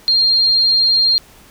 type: tone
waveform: sine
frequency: 4204 Hz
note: C8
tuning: 7 cents sharp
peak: -10 dBFS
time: 0.08-1.18 s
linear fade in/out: 0 ms
effects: pink hiss -45 dBFS RMS until 1.5 s